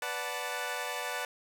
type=chord; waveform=15% pulse; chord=B minor seventh; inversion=none; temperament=equal with one note detuned; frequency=493.9 / 582.9 / 740 / 880 Hz; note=B4 / D5 / F#5 / A5; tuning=0 / -13 / 0 / 0 cents; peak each=-33 dBFS; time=0.02-1.25 s; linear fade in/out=2 ms; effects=none